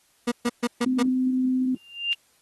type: tone bursts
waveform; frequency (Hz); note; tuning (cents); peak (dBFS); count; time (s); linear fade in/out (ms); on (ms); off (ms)
30% pulse; 240; B3; -49; -18; 5; 0.27-1.03; 10; 48; 130
type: tone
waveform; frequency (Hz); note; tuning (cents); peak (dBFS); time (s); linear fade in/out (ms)
sine; 256.7; C4; -33; -20; 0.86-1.75; 5
type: tone with exponential growth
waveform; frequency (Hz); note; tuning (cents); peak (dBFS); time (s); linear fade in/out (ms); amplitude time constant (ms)
sine; 2794; F7; 0; -18; 1.76-2.13; 0; 79
effects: white hiss -63 dBFS RMS until 2.41 s + AAC 32 kbps